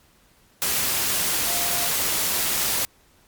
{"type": "tone in noise", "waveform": "sine", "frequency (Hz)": 698.5, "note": "F5", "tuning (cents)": 0, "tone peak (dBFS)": -33, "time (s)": [1.47, 1.88], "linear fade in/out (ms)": 0, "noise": "white", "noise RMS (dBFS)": -23, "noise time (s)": [0.62, 2.85], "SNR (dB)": -13, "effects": ["pink hiss -58 dBFS RMS until 3.27 s", "MP3 96 kbps"]}